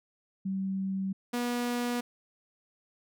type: tone pair in turn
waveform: sine / sawtooth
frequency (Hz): 192.2 / 242.2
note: G3 / B3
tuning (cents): -34 / -34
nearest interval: major third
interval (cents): 400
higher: second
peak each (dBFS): -29 / -25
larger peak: second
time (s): 0.45-1.13 / 1.33-2.01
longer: neither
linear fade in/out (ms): 10
effects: none